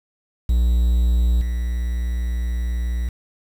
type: tone with level steps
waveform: triangle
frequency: 59.6 Hz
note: A#1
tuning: 39 cents sharp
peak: -12 / -18 dBFS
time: 0.49-3.09 s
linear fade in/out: 5 ms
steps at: 1.41 s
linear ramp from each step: 5 ms
effects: 7-bit